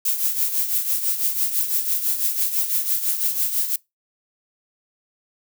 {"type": "noise with tremolo", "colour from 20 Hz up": "violet", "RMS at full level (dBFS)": -19, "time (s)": [0.05, 3.76], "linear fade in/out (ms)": 5, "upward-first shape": "triangle", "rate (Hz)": 6, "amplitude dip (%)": 70, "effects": ["noise-tail reverb RT60 0.2 s tail -24 dB re dry"]}